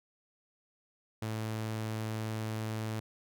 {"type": "tone", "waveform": "sawtooth", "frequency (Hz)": 109.8, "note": "A2", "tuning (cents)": -3, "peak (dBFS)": -30, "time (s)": [1.22, 3], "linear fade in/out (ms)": 5, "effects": []}